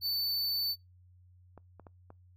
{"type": "tone", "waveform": "square", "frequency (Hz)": 4514, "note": "C#8", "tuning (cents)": 31, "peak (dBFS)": -30, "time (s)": [0.01, 0.76], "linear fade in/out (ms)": 50}
{"type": "clicks", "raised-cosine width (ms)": 1, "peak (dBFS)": -36, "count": 4, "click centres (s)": [1.577, 1.797, 1.868, 2.104]}
{"effects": ["noise-tail reverb RT60 0.2 s tail -26 dB re dry", "added 90 Hz sine -57 dBFS peak until 2.36 s"]}